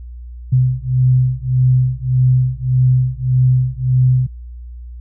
sine beating tone pair, 126.9 / 128.6 Hz, B2 / C3, +47 / -30 cents, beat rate 1.7 Hz, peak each -14 dBFS, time 0.52-4.27 s, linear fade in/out 10 ms, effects added 60 Hz sine -29 dBFS peak until 5 s

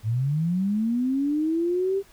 sine linear sweep, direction up, 103.83 to 398.9 Hz, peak -21 dBFS, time 0.03-2.03 s, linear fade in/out 50 ms, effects pink hiss -55 dBFS RMS until 2.12 s

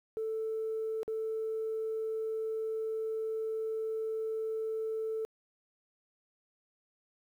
sine tone with dropouts, 441.7 Hz, A4, 7 cents sharp, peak -31 dBFS, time 0.17-5.25 s, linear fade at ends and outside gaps 0 ms, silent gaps 1.031-1.079 s, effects tanh soft clip ceiling -28 dBFS + 11-bit

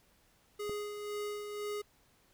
square tone with tremolo, 415.3 Hz, G#4, in tune, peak -36 dBFS, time 0.59-1.82 s, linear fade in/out 10 ms, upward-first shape sine, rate 2 Hz, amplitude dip 45%
click, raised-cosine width 2 ms, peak -29 dBFS, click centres 0.695 s
effects pink hiss -68 dBFS RMS until 2.33 s

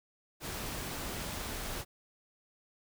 pink noise, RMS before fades -39 dBFS, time 0.4-1.85 s, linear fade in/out 50 ms, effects none

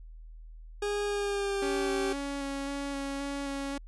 40% pulse tone with pitch glide, 410.4 to 388.7 Hz, G#4 to G4, -21 to -15 cents, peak -28 dBFS, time 0.82-2.13 s, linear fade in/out 5 ms, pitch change -94 cents, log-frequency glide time 1.05-1.86 s
sawtooth tone with vibrato, 278.7 Hz, C#4, 9 cents sharp, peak -29 dBFS, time 1.62-3.78 s, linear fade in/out 5 ms, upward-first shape square, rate 1.9 Hz, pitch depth 11 cents each way
effects added 40 Hz sine -44 dBFS peak until 3.87 s + resampled to 24000 Hz

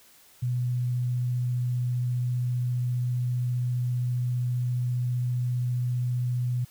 sine tone with vibrato, 123.47 Hz, B2, in tune, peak -24 dBFS, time 0.42-6.65 s, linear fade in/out 10 ms, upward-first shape triangle, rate 15 Hz, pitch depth 9 cents each way, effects white hiss -56 dBFS RMS until 6.7 s

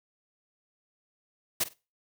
white noise with echo, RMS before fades -26 dBFS, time 1.6-1.64 s, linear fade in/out 10 ms, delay 49 ms, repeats 2, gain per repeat -15 dB, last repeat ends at 1.738 s, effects noise-tail reverb RT60 0.3 s tail -22 dB re dry

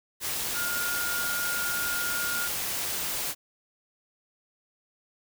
sine tone in noise, 1419 Hz, F6, 27 cents sharp, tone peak -30 dBFS, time 0.53-2.5 s, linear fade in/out 50 ms, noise white, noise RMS -31 dBFS, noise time 0.2-3.35 s, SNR -2 dB, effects none

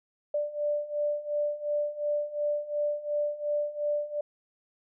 sine beating tone pair, 588 / 590.8 Hz, D5 / D5, +2 / +10 cents, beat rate 2.8 Hz, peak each -32 / -29 dBFS, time 0.34-4.21 s, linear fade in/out 5 ms, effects none

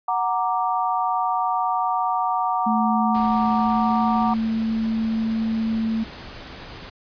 sine chord, Gb augmented, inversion none, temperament equal, 740 / 932.3 / 1174.7 Hz, Gb5 / Bb5 / D6, 0 / 0 / 0 cents, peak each -23 / -24 / -25 dBFS, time 0.08-4.34 s, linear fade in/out 5 ms
sine tone with pitch glide, 220 to 223.2 Hz, A3 to A3, 0 to +25 cents, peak -20 dBFS, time 2.66-6.04 s, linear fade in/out 10 ms, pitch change +25 cents, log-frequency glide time 3.51-4.03 s
pink noise, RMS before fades -38 dBFS, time 3.14-6.9 s, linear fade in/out 10 ms
effects resampled to 11025 Hz

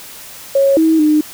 sine tone with pitch steps, 550 / 320.6 / 304.1 Hz, C#5 / E4 / D#4, -14 / -48 / -40 cents, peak -8 dBFS, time 0.55-1.21 s, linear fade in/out 5 ms, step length 220 ms, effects white hiss -34 dBFS RMS until 1.33 s

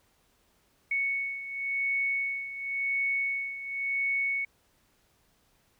sine beating tone pair, 2217 / 2217.93 Hz, C#7 / C#7, 0 / 0 cents, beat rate 0.93 Hz, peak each -29 / -34 dBFS, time 0.91-4.45 s, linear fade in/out 5 ms, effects pink hiss -68 dBFS RMS until 5.79 s

